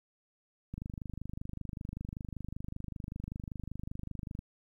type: click train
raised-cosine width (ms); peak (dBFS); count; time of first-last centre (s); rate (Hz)
5; -27; 93; 0.74-4.391; 25.2
effects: 11-bit